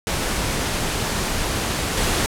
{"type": "noise with level steps", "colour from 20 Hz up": "pink", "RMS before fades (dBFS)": [-23, -20], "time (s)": [0.07, 2.26], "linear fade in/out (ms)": 0, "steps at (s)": 1.97, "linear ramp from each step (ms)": 2, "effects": ["low-pass 11000 Hz 12 dB/octave"]}